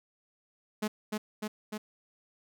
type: tone with echo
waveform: sawtooth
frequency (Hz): 213.1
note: G#3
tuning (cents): +45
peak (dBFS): -25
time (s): 0.82-0.88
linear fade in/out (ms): 10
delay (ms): 300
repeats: 3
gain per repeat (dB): -2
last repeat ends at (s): 1.78
effects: none